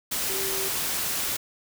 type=tone in noise; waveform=sine; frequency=386.4 Hz; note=G4; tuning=25 cents flat; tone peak=-33 dBFS; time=0.29-0.69 s; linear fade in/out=10 ms; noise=white; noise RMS=-28 dBFS; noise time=0.11-1.37 s; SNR=-8 dB; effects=none